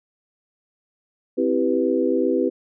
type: chord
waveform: sine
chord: C major seventh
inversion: none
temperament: equal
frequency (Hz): 261.6 / 329.6 / 392 / 493.9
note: C4 / E4 / G4 / B4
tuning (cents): 0 / 0 / 0 / 0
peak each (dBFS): -23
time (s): 1.37-2.5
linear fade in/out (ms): 20
effects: none